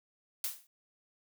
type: noise with exponential decay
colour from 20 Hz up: blue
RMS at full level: -31 dBFS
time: 0.44-0.67 s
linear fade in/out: 2 ms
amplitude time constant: 50 ms
effects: none